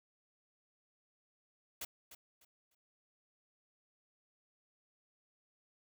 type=noise with echo; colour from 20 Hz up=white; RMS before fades=-42 dBFS; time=1.81-1.85 s; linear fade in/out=5 ms; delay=300 ms; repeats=3; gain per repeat=-12 dB; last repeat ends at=2.75 s; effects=none